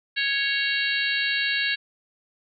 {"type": "harmonic tone with a mistuned harmonic", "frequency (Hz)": 554.4, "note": "C#5", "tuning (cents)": 0, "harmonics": [3, 4, 5, 6, 7, 8], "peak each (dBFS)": [-26, -30, -28, -34, -29, -33], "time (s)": [0.16, 1.76], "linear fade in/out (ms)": 20, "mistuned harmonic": 6, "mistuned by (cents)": -56, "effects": []}